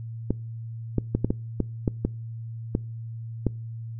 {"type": "clicks", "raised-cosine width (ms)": 3, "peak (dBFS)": -9, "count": 10, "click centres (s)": [0.306, 0.983, 1.15, 1.246, 1.305, 1.603, 1.878, 2.05, 2.751, 3.467], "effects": ["noise-tail reverb RT60 0.4 s tail -25 dB re dry", "added 114 Hz sine -33 dBFS peak until 3.99 s"]}